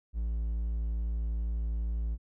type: tone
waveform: triangle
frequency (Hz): 56.1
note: A1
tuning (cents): +34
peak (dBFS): -27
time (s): 0.13-2.18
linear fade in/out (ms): 50
effects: none